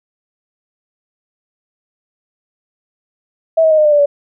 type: tone with pitch steps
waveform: sine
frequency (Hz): 650 / 636.6 / 623.5 / 610.7 / 598.1 / 585.8 / 573.8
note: E5 / D#5 / D#5 / D#5 / D5 / D5 / D5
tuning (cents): -24 / +39 / +3 / -32 / +31 / -5 / -40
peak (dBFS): -7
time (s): 3.57-4.06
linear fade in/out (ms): 10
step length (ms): 70
effects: none